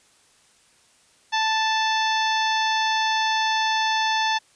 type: harmonic tone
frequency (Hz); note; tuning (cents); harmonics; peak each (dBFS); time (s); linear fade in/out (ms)
880; A5; 0; 1 / 2 / 3 / 4 / 5 / 6 / 7; -22 / -26 / -31 / -28 / -34 / -34 / -37; 1.32-4.39; 20
effects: white hiss -58 dBFS RMS until 4.55 s + resampled to 22050 Hz